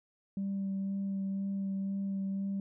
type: tone with vibrato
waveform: sine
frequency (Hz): 195.4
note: G3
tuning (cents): -5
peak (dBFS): -30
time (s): 0.37-2.6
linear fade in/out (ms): 2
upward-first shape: sine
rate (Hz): 2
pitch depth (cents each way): 13
effects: tanh soft clip ceiling -29 dBFS